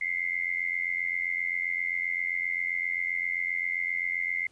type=tone with amplitude modulation; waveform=sine; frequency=2093 Hz; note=C7; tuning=in tune; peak=-23 dBFS; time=0.01-4.47 s; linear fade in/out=5 ms; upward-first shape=sine; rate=87.6 Hz; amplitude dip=95%; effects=pink hiss -63 dBFS RMS until 4.51 s + resampled to 22050 Hz